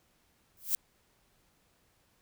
violet noise with exponential growth, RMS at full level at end -25 dBFS, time 0.57-0.75 s, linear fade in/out 0 ms, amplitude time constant 38 ms, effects pink hiss -70 dBFS RMS until 2.21 s

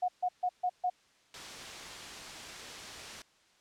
sine tone bursts, 725 Hz, F#5, 35 cents flat, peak -27 dBFS, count 5, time 0.02-0.9 s, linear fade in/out 10 ms, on 64 ms, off 140 ms
white noise, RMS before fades -43 dBFS, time 1.34-3.22 s, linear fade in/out 2 ms
effects white hiss -66 dBFS RMS until 3.6 s + low-pass 6000 Hz 12 dB/octave

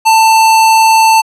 square tone, 889 Hz, A5, 18 cents sharp, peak -5 dBFS, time 0.05-1.22 s, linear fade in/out 20 ms, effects low-pass 12000 Hz 12 dB/octave

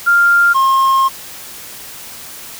sine / triangle tone pair in turn, 1396.9 / 1069.7 Hz, F6 / C6, 0 / +38 cents, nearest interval perfect fourth, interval 462 cents, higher first, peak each -7 dBFS, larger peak neither, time 0.06-0.54 / 0.54-1.09 s, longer second, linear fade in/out 20 ms, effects white hiss -32 dBFS RMS until 2.59 s

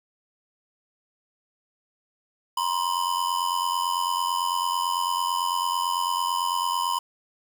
square ring-modulated tone, 1002 Hz, B5, 25 cents sharp, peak -21 dBFS, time 2.57-6.99 s, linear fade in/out 5 ms, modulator 44.5 Hz, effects 8-bit

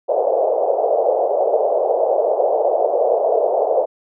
white band-pass noise, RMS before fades -17 dBFS, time 0.08-3.86 s, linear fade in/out 20 ms, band 450 to 700 Hz, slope 48 dB/octave, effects none

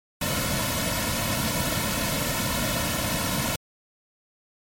pink noise with comb filter, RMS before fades -26 dBFS, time 0.21-3.56 s, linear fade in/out 5 ms, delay 2.5 ms, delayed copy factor -0.85, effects MP3 64 kbps

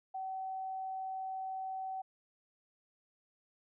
sine tone, 761 Hz, F#5, 48 cents sharp, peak -37 dBFS, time 0.14-2.02 s, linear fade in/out 10 ms, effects none

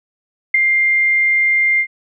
sine tone with ADSR envelope, 2100 Hz, C7, 6 cents sharp, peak -5 dBFS, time 0.54-1.87 s, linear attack 7 ms, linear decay 7 ms, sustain -6 dB, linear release 73 ms, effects none

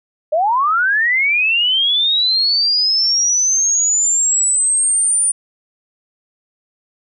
sine linear sweep, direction up, 582 to 9397 Hz, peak -12 dBFS, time 0.32-5.32 s, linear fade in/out 10 ms, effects none

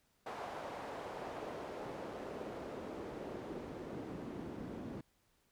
pink noise with band-pass filter sweep, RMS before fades -45 dBFS, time 0.26-5.01 s, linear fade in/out 5 ms, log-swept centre 770 to 250 Hz, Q 1.3, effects pink hiss -75 dBFS RMS until 5.51 s

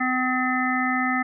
harmonic tone, 255 Hz, C4, 44 cents flat, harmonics 1 / 3 / 5 / 7 / 8, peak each -25 / -28 / -27 / -28 / -28 dBFS, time 0-1.23 s, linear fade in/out 10 ms, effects none

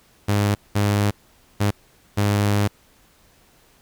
sawtooth tone bursts at uneven times, 102.5 Hz, G#2, 22 cents flat, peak -13 dBFS, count 4, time 0.28-0.55 / 0.75-1.11 / 1.6-1.71 / 2.17-2.68 s, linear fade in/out 10 ms, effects pink hiss -56 dBFS RMS until 3.81 s

